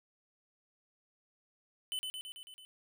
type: tone with echo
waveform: square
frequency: 3023 Hz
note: F#7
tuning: 36 cents sharp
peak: -35 dBFS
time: 1.92-1.99 s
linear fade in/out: 0 ms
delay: 110 ms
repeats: 6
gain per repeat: -3 dB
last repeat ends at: 2.65 s
effects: none